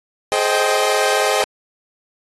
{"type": "chord", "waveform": "sawtooth", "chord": "Ab major seventh", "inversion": "none", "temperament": "equal with one note detuned", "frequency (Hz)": [423.5, 523.3, 622.3, 784], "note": ["Ab4", "C5", "Eb5", "G5"], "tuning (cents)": [34, 0, 0, 0], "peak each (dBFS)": -17, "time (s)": [0.32, 1.44], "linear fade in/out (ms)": 0, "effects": ["AAC 32 kbps"]}